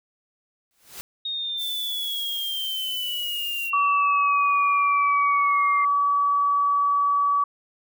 white noise with exponential growth, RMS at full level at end -34 dBFS, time 0.71-1.01 s, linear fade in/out 0 ms, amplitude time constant 64 ms
sine exponential sweep, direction down, 3729 to 2093 Hz, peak -26 dBFS, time 1.25-5.85 s, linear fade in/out 5 ms
violet noise, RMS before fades -36 dBFS, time 1.57-3.71 s, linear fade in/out 50 ms
sine tone, 1142 Hz, D6, 49 cents flat, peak -18 dBFS, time 3.73-7.44 s, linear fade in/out 5 ms
effects none

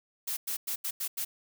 blue noise bursts at uneven times, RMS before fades -33 dBFS, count 6, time 0.27-0.37 / 0.47-0.57 / 0.67-0.76 / 0.84-0.91 / 1-1.08 / 1.17-1.25 s, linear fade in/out 10 ms, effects none

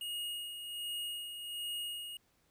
square tone with tremolo, 2869 Hz, F7, 46 cents sharp, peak -37 dBFS, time 0.01-2.17 s, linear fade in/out 2 ms, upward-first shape sine, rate 1.3 Hz, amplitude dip 50%, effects pink hiss -73 dBFS RMS until 2.5 s

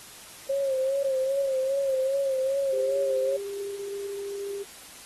sine tone with vibrato, 538 Hz, C5, 48 cents sharp, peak -23 dBFS, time 0.49-3.37 s, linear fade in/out 10 ms, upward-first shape sine, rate 2.5 Hz, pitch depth 55 cents each way
sine tone, 400 Hz, G4, 35 cents sharp, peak -31 dBFS, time 2.72-4.64 s, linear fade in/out 20 ms
effects white hiss -46 dBFS RMS until 5.05 s + AAC 32 kbps

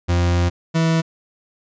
40% pulse tone pair in turn, 87.31 / 163.21 Hz, F2 / E3, 0 / -17 cents, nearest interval major seventh, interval 1083 cents, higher second, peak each -14 dBFS, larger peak neither, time 0.08-0.5 / 0.74-1.02 s, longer first, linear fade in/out 20 ms, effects resampled to 16000 Hz

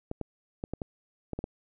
clicks, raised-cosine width 2 ms, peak -20 dBFS, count 8, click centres 0.114 / 0.213 / 0.639 / 0.736 / 0.818 / 1.333 / 1.39 / 1.441 s, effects none

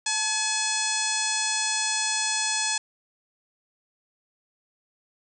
harmonic tone with a mistuned harmonic, 850 Hz, G#5, 40 cents sharp, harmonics 1 / 2 / 3 / 4 / 5 / 6 / 7 / 8 / 9 / 10, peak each -33 / -33 / -33 / -33 / -33 / -33 / -33 / -33 / -33 / -33 dBFS, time 0.06-2.78 s, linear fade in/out 5 ms, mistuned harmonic 1, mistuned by +60 cents, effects none

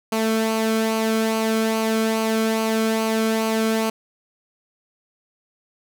sawtooth tone with flanger, 221.9 Hz, A3, 15 cents sharp, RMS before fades -21 dBFS, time 0.12-3.9 s, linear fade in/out 5 ms, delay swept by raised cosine 0.55 to 1.11 ms, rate 2.4 Hz, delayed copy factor -0.5, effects none

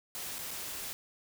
white noise with dropouts, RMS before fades -40 dBFS, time 0.15-0.93 s, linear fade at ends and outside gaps 0 ms, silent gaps 0.384-0.389 / 0.508-0.512 s, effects none

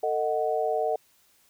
sine chord, D# diminished, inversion second, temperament equal with one note detuned, 449.2 / 622.3 / 740 Hz, A4 / D#5 / F#5, +36 / 0 / 0 cents, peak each -28 dBFS, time 0.03-0.96 s, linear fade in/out 5 ms, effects white hiss -63 dBFS RMS until 1.49 s

